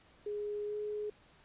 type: tone with pitch glide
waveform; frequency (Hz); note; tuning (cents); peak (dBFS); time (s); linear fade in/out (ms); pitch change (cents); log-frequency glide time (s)
sine; 415.3 to 420.1; G#4 to G#4; 0 to +20; -35; 0.26-1.1; 5; +20; 0.66-0.75
effects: pink hiss -63 dBFS RMS until 1.44 s + resampled to 8000 Hz